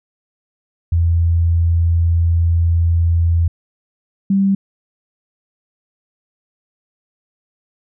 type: tone pair in turn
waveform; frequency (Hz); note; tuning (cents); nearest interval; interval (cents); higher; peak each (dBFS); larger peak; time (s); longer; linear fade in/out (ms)
sine; 84.2 / 195.69; E2 / G3; +37 / -3; octave + minor third; 1460; second; -11; neither; 0.92-3.48 / 4.3-4.55; first; 5
effects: none